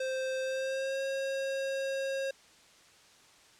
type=tone with pitch glide; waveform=square; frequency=523.3 to 540.8 Hz; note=C5 to C#5; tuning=0 to -43 cents; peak=-32 dBFS; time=0-2.31 s; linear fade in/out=5 ms; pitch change=+57 cents; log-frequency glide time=0.42-1.01 s; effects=white hiss -59 dBFS RMS until 3.59 s + low-pass 7000 Hz 12 dB/octave